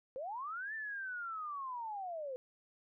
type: linear two-way sweep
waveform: sine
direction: up then down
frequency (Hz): 493.9 to 1793 to 493.9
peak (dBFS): -39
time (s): 0.16-2.36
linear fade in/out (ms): 0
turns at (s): 0.74
effects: none